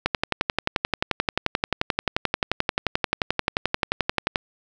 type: click train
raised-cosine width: 0.3 ms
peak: -4 dBFS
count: 50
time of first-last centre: 0.06-4.358 s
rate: 11.4 Hz
effects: none